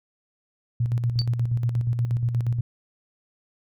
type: tone with tremolo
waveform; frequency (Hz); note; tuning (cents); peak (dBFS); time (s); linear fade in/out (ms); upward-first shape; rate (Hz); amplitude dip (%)
sine; 119; A#2; +36; -19; 0.8-2.61; 5; square; 8.4; 50
type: tone with exponential decay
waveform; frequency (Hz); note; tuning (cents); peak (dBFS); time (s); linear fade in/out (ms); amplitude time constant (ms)
sine; 4571; D8; -48; -20; 1.19-1.26; 0; 15
effects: none